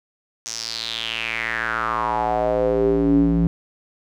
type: tone with band-pass filter sweep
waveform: square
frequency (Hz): 56.9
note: A#1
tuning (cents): -41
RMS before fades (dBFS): -21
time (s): 0.46-3.47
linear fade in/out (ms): 0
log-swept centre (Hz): 6200 to 200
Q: 5.2
effects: none